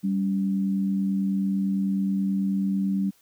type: tone pair together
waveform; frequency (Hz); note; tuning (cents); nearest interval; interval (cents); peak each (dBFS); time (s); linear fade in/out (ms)
sine; 195.23 / 284.4; G3 / C#4; -7 / +45; perfect fifth; 652; -22 / -32; 0.03-3.11; 20
effects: white hiss -61 dBFS RMS until 3.21 s